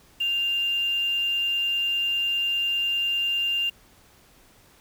sine tone with quantisation, 2795 Hz, F7, 1 cent sharp, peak -22 dBFS, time 0.2-3.7 s, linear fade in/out 10 ms, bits 7, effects pink hiss -56 dBFS RMS until 4.8 s

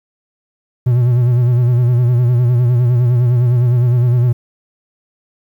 triangle tone with vibrato, 122.1 Hz, B2, 19 cents flat, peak -7 dBFS, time 0.86-4.33 s, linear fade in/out 10 ms, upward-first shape sine, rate 9.8 Hz, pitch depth 61 cents each way, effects 8-bit

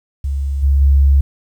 sine tone with level steps, 69.3 Hz, C#2, in tune, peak -16 / -9 / -7 dBFS, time 0.24-1.21 s, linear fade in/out 5 ms, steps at 0.62 / 0.8 s, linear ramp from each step 20 ms, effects 8-bit

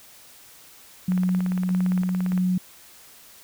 sine tone with tremolo, 182.9 Hz, F#3, 20 cents flat, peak -19 dBFS, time 1.08-2.58 s, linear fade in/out 5 ms, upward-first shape square, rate 1.6 Hz, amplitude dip 25%
click train, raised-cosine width 0.5 ms, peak -21 dBFS, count 23, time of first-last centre 1.12-2.377 s, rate 17.5 Hz
effects white hiss -49 dBFS RMS until 3.43 s

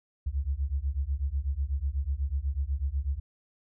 sine beating tone pair, 65.41 / 73.51 Hz, C2 / D2, 0 / +2 cents, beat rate 8.1 Hz, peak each -30 dBFS, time 0.26-3.2 s, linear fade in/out 10 ms, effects none

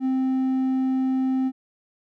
sine tone with hard clipping, 261.6 Hz, C4, in tune, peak -21 dBFS, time 0-1.52 s, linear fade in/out 50 ms, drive 3 dB, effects none

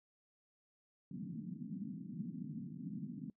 pink band-pass noise, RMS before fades -45 dBFS, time 1.11-3.3 s, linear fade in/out 2 ms, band 150 to 260 Hz, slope 48 dB/octave, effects noise-tail reverb RT60 0.1 s tail -24 dB re dry

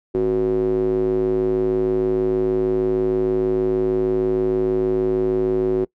square tone with band-pass filter, 53.2 Hz, G#1, 42 cents sharp, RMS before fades -19 dBFS, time 0.14-5.85 s, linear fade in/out 10 ms, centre 370 Hz, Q 6.5, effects noise-tail reverb RT60 0.1 s tail -22 dB re dry

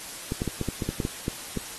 clicks, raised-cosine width 3 ms, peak -14 dBFS, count 11, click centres 0.321 / 0.419 / 0.477 / 0.613 / 0.687 / 0.822 / 0.89 / 1.002 / 1.051 / 1.281 / 1.573 s, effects white hiss -39 dBFS RMS until 1.78 s + AAC 32 kbps

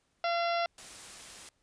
harmonic tone, 684 Hz, F5, 36 cents flat, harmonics 1 / 2 / 3 / 4 / 5 / 6 / 7 / 8, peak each -29 / -35 / -39 / -41 / -43 / -45 / -46 / -47 dBFS, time 0.24-0.66 s, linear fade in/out 2 ms
white noise, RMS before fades -47 dBFS, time 0.78-1.49 s, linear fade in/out 2 ms
effects pink hiss -74 dBFS RMS until 1.62 s + resampled to 22050 Hz

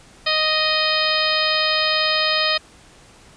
harmonic tone with a mistuned harmonic, 622.3 Hz, D#5, in tune, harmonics 1 / 2 / 3 / 4 / 5 / 6 / 7 / 8, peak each -25 / -25 / -25 / -25 / -25 / -25 / -25 / -25 dBFS, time 0.26-2.58 s, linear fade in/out 10 ms, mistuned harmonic 7, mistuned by -44 cents, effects pink hiss -48 dBFS RMS until 3.36 s + resampled to 22050 Hz

